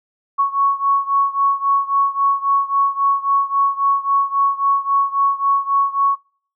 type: beating tone pair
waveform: sine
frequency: 1108.7 / 1112.4 Hz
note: C#6 / C#6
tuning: 0 / +6 cents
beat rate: 3.7 Hz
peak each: -16 / -18 dBFS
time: 0.38-6.16 s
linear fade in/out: 20 ms
effects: noise-tail reverb RT60 0.5 s tail -26 dB re dry